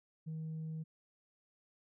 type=tone; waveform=sine; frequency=158.6 Hz; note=D#3; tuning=33 cents sharp; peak=-37 dBFS; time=0.26-0.84 s; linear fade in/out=20 ms; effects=tanh soft clip ceiling -37 dBFS